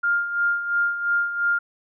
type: tone with tremolo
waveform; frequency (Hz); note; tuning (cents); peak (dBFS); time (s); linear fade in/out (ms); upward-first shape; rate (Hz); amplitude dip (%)
sine; 1404; F6; +9; -17; 0.03-1.59; 10; sine; 2.9; 65
effects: none